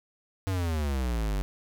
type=exponential sweep; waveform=square; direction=down; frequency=98 to 46.93 Hz; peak=-27 dBFS; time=0.47-1.42 s; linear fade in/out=0 ms; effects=none